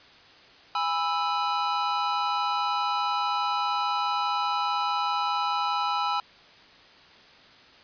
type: chord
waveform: square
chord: E major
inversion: first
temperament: just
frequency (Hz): 824.1 / 988.9 / 1318.5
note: G#5 / B5 / E6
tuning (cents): -14 / +2 / 0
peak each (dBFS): -30 / -30 / -29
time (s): 0.75-6.2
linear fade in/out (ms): 2
effects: white hiss -52 dBFS RMS until 7.83 s + resampled to 11025 Hz